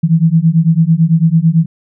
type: beating tone pair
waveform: sine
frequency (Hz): 159.1 / 168.1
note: D#3 / E3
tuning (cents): +39 / +34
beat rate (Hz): 9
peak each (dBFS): -10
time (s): 0.03-1.66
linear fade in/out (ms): 10
effects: none